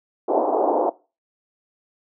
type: band-pass noise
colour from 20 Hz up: white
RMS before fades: -20 dBFS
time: 0.28-0.9 s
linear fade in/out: 10 ms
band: 290 to 880 Hz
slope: 48 dB/octave
effects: noise-tail reverb RT60 0.3 s tail -20 dB re dry